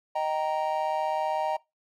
triangle chord, Eb major, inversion none, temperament just, 622.3 / 777.8 / 933.4 Hz, Eb5 / G5 / Bb5, 0 / -14 / +2 cents, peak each -28 dBFS, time 0.15-1.57 s, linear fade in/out 10 ms, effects noise-tail reverb RT60 0.2 s tail -21 dB re dry

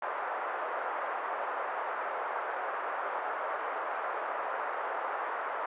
white band-pass noise, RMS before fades -35 dBFS, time 0.02-5.66 s, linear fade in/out 5 ms, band 500 to 1400 Hz, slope 24 dB/octave, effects resampled to 8000 Hz

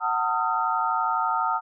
sine tone cluster, 744 / 902 / 1253 / 1365 Hz, F#5 / A5 / D#6 / F6, +9 / +43 / +12 / -40 cents, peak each -29 / -26 / -26 / -29 dBFS, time 0-1.61 s, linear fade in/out 50 ms, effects none

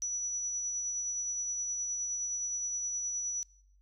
sine tone with tremolo, 5900 Hz, F#8, 6 cents flat, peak -31 dBFS, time 0.02-3.43 s, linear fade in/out 0 ms, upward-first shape sine, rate 9.6 Hz, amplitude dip 25%, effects noise-tail reverb RT60 0.6 s tail -20 dB re dry + added 48 Hz sine -61 dBFS peak until 3.81 s

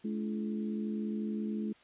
harmonic tone with a mistuned harmonic, 71.2 Hz, C#2, 47 cents sharp, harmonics 3 / 4 / 5 / 6, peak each -33 / -45 / -41 / -47 dBFS, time 0.04-1.73 s, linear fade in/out 10 ms, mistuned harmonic 5, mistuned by -84 cents, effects white hiss -62 dBFS RMS until 1.83 s + resampled to 8000 Hz

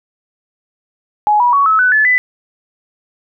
sine tone with pitch steps, 840 / 970.5 / 1121.3 / 1295.5 / 1496.7 / 1729.2 / 1997.9 Hz, G#5 / B5 / C#6 / E6 / F#6 / A6 / B6, +19 / -31 / +20 / -30 / +19 / -31 / +19 cents, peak -8 dBFS, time 1.27-2.18 s, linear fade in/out 0 ms, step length 130 ms, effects none

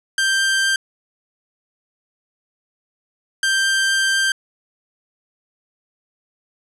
sawtooth tone bursts at uneven times, 1574 Hz, G6, 7 cents sharp, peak -12 dBFS, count 2, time 0.18-0.76 / 3.43-4.32 s, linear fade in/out 2 ms, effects resampled to 24000 Hz + 9-bit

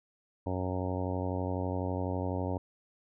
harmonic tone, 92 Hz, F#2, 9 cents flat, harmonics 1 / 2 / 3 / 4 / 5 / 6 / 7 / 8 / 9 / 10, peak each -34 / -40 / -37 / -42 / -41 / -40 / -43 / -45 / -45 / -44 dBFS, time 0.46-2.58 s, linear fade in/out 5 ms, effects none

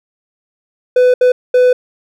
triangle tone bursts at uneven times, 500 Hz, B4, 21 cents sharp, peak -4 dBFS, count 3, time 0.96-1.14 / 1.21-1.32 / 1.54-1.73 s, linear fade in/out 5 ms, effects none

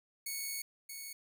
5% pulse tone pair in turn, 2217 / 2217 Hz, C#7 / C#7, 0 / 0 cents, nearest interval unison, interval 0 cents, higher neither, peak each -27 / -33 dBFS, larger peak first, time 0.26-0.62 / 0.89-1.13 s, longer first, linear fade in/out 5 ms, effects none

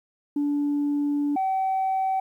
sine tone pair in turn, 289.4 / 764.4 Hz, D4 / G5, -25 / -44 cents, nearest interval octave + perfect fourth, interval 1681 cents, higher second, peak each -20 dBFS, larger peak neither, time 0.36-1.36 / 1.36-2.2 s, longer first, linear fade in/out 5 ms, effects tanh soft clip ceiling -19 dBFS + 10-bit

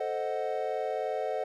triangle chord, A diminished seventh, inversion none, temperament equal, 440 / 523.3 / 622.3 / 740 Hz, A4 / C5 / Eb5 / Gb5, 0 / 0 / 0 / 0 cents, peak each -33 dBFS, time 0-1.44 s, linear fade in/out 5 ms, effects none

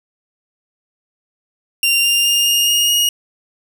sawtooth tone with pitch steps, 2777 / 2796 / 2816 / 2835 / 2855 / 2875 Hz, F7 / F7 / F7 / F7 / F7 / F7, -10 / +1 / +14 / +25 / +37 / +50 cents, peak -9 dBFS, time 1.83-3.09 s, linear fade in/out 2 ms, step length 210 ms, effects none

